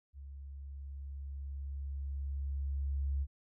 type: tone with level ramp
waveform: sine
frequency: 69.3 Hz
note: C#2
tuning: in tune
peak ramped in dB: -45 to -30 dBFS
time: 0.13-3.27 s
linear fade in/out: 50 ms
effects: none